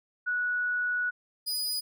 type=tone pair in turn; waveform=sine / sawtooth; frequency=1469 / 4953 Hz; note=F#6 / D#8; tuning=-13 / -9 cents; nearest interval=octave + major sixth; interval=2104 cents; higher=second; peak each=-26 dBFS; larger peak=neither; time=0.26-1.11 / 1.46-1.81 s; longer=first; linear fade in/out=20 ms; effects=none